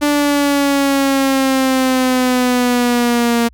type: exponential sweep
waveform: sawtooth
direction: down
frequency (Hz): 293.7 to 233.1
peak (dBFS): -8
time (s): 0.01-3.49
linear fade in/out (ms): 20
effects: added 60 Hz sine -42 dBFS peak until 3.53 s